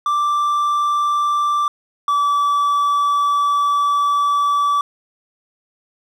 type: tone pair in turn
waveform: triangle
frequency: 1174.7 / 1153.2 Hz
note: D6 / D6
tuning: 0 / -32 cents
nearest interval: unison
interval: 32 cents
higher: first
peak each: -13 / -12 dBFS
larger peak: second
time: 0.06-1.68 / 2.08-4.81 s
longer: second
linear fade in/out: 2 ms
effects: none